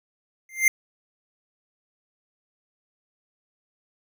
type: tone with exponential growth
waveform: square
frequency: 2096 Hz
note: C7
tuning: 2 cents sharp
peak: -12 dBFS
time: 0.49-0.68 s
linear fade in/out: 2 ms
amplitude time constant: 41 ms
effects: none